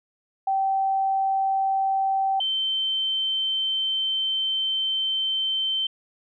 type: tone pair in turn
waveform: sine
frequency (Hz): 775 / 3100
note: G5 / G7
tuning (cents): -20 / -20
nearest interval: 2 octaves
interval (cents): 2400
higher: second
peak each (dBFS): -20 / -22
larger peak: first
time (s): 0.47-2.4 / 2.4-5.87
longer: second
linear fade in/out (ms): 5
effects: none